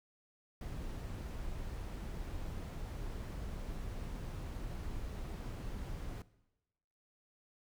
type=noise; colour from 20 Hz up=brown; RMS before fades=-42 dBFS; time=0.61-6.22 s; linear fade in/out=2 ms; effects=noise-tail reverb RT60 1.0 s tail -19 dB re dry